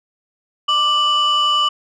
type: tone pair together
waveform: sine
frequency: 1177.5 / 2967 Hz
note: D6 / F#7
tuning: +4 / +4 cents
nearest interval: octave + major third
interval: 1600 cents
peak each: -14 dBFS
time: 0.68-1.69 s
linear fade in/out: 10 ms
effects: tanh soft clip ceiling -10 dBFS